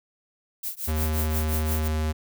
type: noise with tremolo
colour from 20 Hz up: violet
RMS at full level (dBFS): -29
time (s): 0.63-1.88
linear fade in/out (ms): 5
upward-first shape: triangle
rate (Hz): 5.7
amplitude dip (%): 100
type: tone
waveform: square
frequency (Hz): 77.78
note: D#2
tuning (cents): 0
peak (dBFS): -24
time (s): 0.87-2.13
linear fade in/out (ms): 20
effects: none